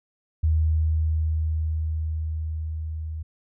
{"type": "tone with level ramp", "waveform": "sine", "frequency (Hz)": 78.9, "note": "D#2", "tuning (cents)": 25, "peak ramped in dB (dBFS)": [-17, -29], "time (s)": [0.43, 3.23], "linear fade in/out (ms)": 10, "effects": []}